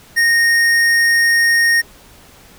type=tone with hard clipping; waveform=sine; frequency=1854 Hz; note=A#6; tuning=10 cents flat; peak=-12 dBFS; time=0.16-1.82 s; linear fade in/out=20 ms; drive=13 dB; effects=pink hiss -44 dBFS RMS until 2.58 s